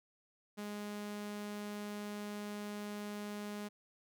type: tone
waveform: sawtooth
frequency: 207.2 Hz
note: G#3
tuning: 4 cents flat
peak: -37 dBFS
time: 0.57-3.69 s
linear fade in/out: 20 ms
effects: none